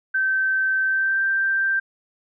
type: tone with pitch glide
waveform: sine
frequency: 1547 to 1571.3 Hz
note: G6 to G6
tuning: -23 to +4 cents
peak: -18 dBFS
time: 0.14-1.8 s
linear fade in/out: 10 ms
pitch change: +27 cents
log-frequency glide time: 0.85-1.21 s
effects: none